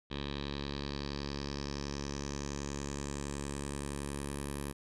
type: tone with low-pass filter sweep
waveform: 10% pulse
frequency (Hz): 70.7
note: C#2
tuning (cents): +35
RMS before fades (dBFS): -39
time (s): 0.1-4.73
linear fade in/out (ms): 20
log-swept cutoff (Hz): 3600 to 11000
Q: 4.5
effects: none